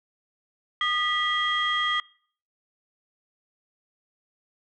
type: tone cluster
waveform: sine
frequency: 1226 / 1957 / 3246 Hz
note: D#6 / B6 / G#7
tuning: -26 / -16 / -40 cents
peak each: -26 dBFS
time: 0.81-2 s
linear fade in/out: 2 ms
effects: noise-tail reverb RT60 0.5 s tail -24 dB re dry + tanh soft clip ceiling -14 dBFS